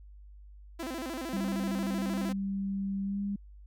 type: tone with vibrato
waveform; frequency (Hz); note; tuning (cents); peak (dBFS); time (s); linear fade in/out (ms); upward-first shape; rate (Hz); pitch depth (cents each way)
sawtooth; 293.7; D4; 0; -31; 0.79-2.33; 10; square; 13; 220
type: tone with pitch glide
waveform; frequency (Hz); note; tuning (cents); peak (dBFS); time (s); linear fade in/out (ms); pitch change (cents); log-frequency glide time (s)
sine; 196 to 200.6; G3 to G3; 0 to +40; -30; 1.33-3.36; 5; +40; 3.03-3.2
effects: added 50 Hz sine -48 dBFS peak until 3.66 s